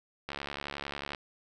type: click train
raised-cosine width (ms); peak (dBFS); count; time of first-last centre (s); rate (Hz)
0.3; -20; 62; 0.29-1.148; 71.1
effects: none